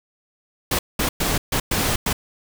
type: noise bursts at uneven times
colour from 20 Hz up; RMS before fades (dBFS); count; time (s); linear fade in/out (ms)
pink; -21; 6; 0.71-0.79 / 0.99-1.09 / 1.2-1.38 / 1.52-1.6 / 1.71-1.96 / 2.06-2.13; 5
effects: none